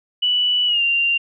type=tone with pitch glide; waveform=sine; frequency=2960 to 2778 Hz; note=F#7 to F7; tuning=0 to -10 cents; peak=-15 dBFS; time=0.22-1.18 s; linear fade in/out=10 ms; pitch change=-110 cents; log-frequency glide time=0.66-0.82 s; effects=none